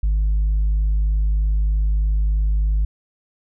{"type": "tone", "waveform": "sine", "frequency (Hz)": 51.6, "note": "G#1", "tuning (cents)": -10, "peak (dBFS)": -13, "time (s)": [0.03, 2.85], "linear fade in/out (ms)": 5, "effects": ["tanh soft clip ceiling -14 dBFS"]}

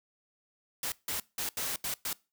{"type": "noise bursts at uneven times", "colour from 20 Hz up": "white", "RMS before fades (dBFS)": -34, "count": 6, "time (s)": [[0.83, 0.92], [1.08, 1.2], [1.38, 1.49], [1.57, 1.76], [1.84, 1.94], [2.05, 2.13]], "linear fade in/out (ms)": 2, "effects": ["noise-tail reverb RT60 0.3 s tail -23 dB re dry"]}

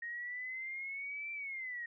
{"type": "exponential two-way sweep", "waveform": "sine", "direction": "up then down", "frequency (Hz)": [1864.7, 2353, 1865], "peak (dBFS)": -39, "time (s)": [0.02, 1.86], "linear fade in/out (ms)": 5, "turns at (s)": 1.32, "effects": []}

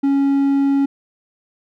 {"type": "tone", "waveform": "triangle", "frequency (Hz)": 277.2, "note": "C#4", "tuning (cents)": 0, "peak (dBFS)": -11, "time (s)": [0.03, 0.86], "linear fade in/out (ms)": 10, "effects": []}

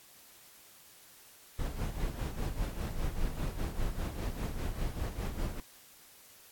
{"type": "noise with tremolo", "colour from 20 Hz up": "brown", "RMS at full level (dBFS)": -32, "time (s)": [1.59, 5.6], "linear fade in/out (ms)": 2, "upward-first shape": "sine", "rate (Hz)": 5, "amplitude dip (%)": 65, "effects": ["white hiss -57 dBFS RMS until 6.51 s", "AAC 64 kbps"]}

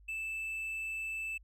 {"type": "tone", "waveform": "triangle", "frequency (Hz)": 2637, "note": "E7", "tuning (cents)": 0, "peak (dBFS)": -34, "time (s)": [0.08, 1.38], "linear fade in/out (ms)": 10, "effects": ["added 50 Hz sine -56 dBFS peak until 1.43 s"]}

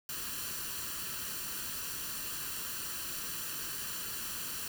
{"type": "noise with comb filter", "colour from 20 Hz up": "white", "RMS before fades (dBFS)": -39, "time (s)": [0.09, 4.68], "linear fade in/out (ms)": 2, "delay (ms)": 0.69, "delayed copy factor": 0.65, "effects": []}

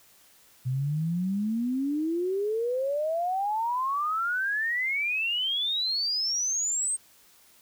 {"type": "exponential sweep", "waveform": "sine", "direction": "up", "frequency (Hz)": [124.2, 8550], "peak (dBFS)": -25, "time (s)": [0.65, 6.97], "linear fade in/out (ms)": 20, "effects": ["white hiss -58 dBFS RMS until 7.61 s"]}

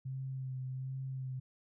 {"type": "tone with vibrato", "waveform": "sine", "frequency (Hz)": 131.2, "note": "C3", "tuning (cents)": 5, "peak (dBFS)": -37, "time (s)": [0.05, 1.4], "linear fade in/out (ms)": 10, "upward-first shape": "sine", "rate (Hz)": 1.3, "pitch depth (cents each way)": 23, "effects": []}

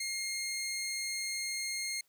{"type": "tone", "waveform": "15% pulse", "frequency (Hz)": 2133, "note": "C7", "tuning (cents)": 33, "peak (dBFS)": -28, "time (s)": [0, 2.01], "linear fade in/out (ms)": 5, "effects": ["white hiss -72 dBFS RMS until 2.08 s", "high-pass 100 Hz 12 dB/octave"]}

